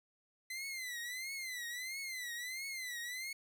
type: tone with vibrato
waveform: sawtooth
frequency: 2031 Hz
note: B6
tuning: 48 cents sharp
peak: -37 dBFS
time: 0.5-3.33 s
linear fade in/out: 5 ms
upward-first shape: triangle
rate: 1.5 Hz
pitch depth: 150 cents each way
effects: none